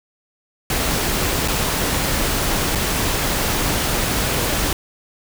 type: noise with dropouts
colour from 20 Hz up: pink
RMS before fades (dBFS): -20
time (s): 0.7-4.73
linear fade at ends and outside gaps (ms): 2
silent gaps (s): 1.478-1.482 / 2.751-2.755
effects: none